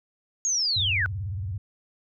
sine linear sweep, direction down, 6700 to 1428 Hz, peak -22 dBFS, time 0.45-1.06 s, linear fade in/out 0 ms
sine tone with vibrato, 95.4 Hz, G2, 47 cents flat, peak -28 dBFS, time 0.76-1.58 s, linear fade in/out 5 ms, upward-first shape square, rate 18 Hz, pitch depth 190 cents each way
effects none

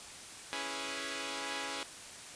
5% pulse chord, C# minor seventh, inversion none, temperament equal, 277.2 / 329.6 / 415.3 / 493.9 Hz, C#4 / E4 / G#4 / B4, 0 / 0 / 0 / 0 cents, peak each -30 / -33 / -32 / -32 dBFS, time 0.53-1.83 s, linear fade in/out 0 ms, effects white hiss -48 dBFS RMS until 2.35 s + resampled to 22050 Hz

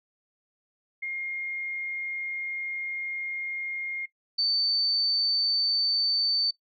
sine tone pair in turn, 2131 / 4552 Hz, C7 / C#8, +31 / +45 cents, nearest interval octave + minor second, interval 1314 cents, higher second, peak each -30 / -23 dBFS, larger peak second, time 1.02-4.06 / 4.38-6.51 s, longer first, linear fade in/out 10 ms, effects noise-tail reverb RT60 0.1 s tail -18 dB re dry

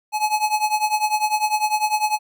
square tone with tremolo, 851 Hz, G#5, 42 cents sharp, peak -15 dBFS, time 0.12-2.19 s, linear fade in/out 50 ms, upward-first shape triangle, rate 10 Hz, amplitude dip 90%, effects none

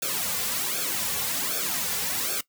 white noise with flanger, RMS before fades -28 dBFS, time 0.02-2.41 s, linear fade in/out 5 ms, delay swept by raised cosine 1 to 3.2 ms, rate 1.3 Hz, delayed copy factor -1, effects noise-tail reverb RT60 0.1 s tail -19 dB re dry

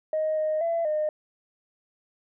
sine tone with pitch steps, 624 / 620 / 671 / 611 Hz, D#5 / D#5 / E5 / D#5, +5 / -6 / +31 / -32 cents, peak -22 dBFS, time 0.13-1.09 s, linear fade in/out 2 ms, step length 240 ms, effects tanh soft clip ceiling -19 dBFS

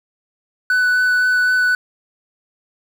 triangle tone with vibrato, 1493 Hz, F#6, 15 cents sharp, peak -11 dBFS, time 0.7-1.75 s, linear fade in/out 2 ms, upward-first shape sine, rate 3.9 Hz, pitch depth 9 cents each way, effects 7-bit

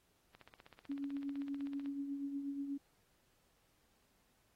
click train, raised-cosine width 0.3 ms, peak -40 dBFS, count 25, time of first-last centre 0.35-1.859 s, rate 15.9 Hz
sine tone with tremolo, 280 Hz, C#4, 18 cents sharp, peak -36 dBFS, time 0.89-2.78 s, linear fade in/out 10 ms, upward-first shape triangle, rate 8.3 Hz, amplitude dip 55%
effects pink hiss -75 dBFS RMS until 4.55 s + AAC 48 kbps

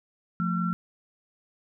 sine tone cluster, 175.5 / 221.4 / 1357 Hz, F3 / A3 / E6, +9 / +11 / +50 cents, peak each -26 / -32 / -31 dBFS, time 0.4-0.73 s, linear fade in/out 0 ms, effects none

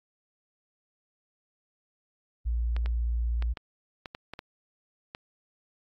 sine tone, 58.27 Hz, A#1, in tune, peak -25 dBFS, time 2.45-3.54 s, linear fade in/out 20 ms
clicks, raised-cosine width 0.3 ms, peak -22 dBFS, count 9, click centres 2.765 / 2.86 / 3.424 / 3.572 / 4.058 / 4.149 / 4.336 / 4.391 / 5.149 s
effects AAC 64 kbps

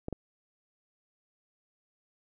clicks, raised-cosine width 2 ms, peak -21 dBFS, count 2, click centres 0.084 / 0.127 s, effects none

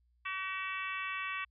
harmonic tone, 380 Hz, F#4, 46 cents sharp, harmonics 3 / 4 / 5 / 6 / 7 / 8 / 9, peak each -40 / -45 / -42 / -43 / -41 / -53 / -52 dBFS, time 0.25-1.45 s, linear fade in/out 10 ms, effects added 60 Hz sine -68 dBFS peak until 1.5 s

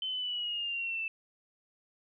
sine linear sweep, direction down, 3075 to 2637 Hz, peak -32 dBFS, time 0.02-1.08 s, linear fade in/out 2 ms, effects none

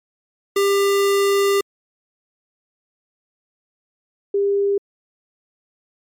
square / sine tone pair in turn, 398.2 / 400.5 Hz, G4 / G4, +27 / +37 cents, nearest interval unison, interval 10 cents, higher second, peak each -15 dBFS, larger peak neither, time 0.56-1.61 / 4.34-4.78 s, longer first, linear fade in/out 5 ms, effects MP3 64 kbps

